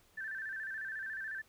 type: tone with vibrato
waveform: sine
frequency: 1661.2 Hz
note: G#6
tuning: in tune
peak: -38 dBFS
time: 0.17-1.42 s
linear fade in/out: 10 ms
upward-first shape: square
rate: 14 Hz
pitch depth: 97 cents each way
effects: pink hiss -67 dBFS RMS until 1.48 s